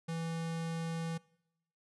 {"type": "tone", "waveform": "square", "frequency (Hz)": 164.81, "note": "E3", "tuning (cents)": 0, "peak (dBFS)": -36, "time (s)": [0.08, 1.18], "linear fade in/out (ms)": 10, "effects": ["noise-tail reverb RT60 0.8 s tail -23 dB re dry", "resampled to 24000 Hz"]}